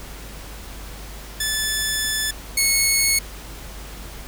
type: tone pair in turn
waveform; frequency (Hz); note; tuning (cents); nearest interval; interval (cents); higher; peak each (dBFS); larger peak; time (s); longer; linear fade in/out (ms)
10% pulse; 1741 / 2194; A6 / C#7; -19 / -18; major third; 401; second; -12 / -7; second; 1.4-2.31 / 2.57-3.19; first; 5
effects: added 50 Hz sine -36 dBFS peak until 4.27 s + pink hiss -39 dBFS RMS until 4.27 s